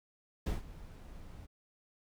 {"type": "noise with ADSR envelope", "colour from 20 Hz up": "brown", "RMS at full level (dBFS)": -31, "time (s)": [0.46, 1.47], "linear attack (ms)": 8, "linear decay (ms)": 150, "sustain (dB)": -18, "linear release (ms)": 26, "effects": []}